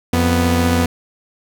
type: tone pair together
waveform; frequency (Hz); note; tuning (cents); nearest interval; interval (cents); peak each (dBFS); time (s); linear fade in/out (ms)
sawtooth; 87.29 / 246.9; F2 / B3; 0 / 0; octave + tritone; 1800; -12; 0.13-0.86; 5
effects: none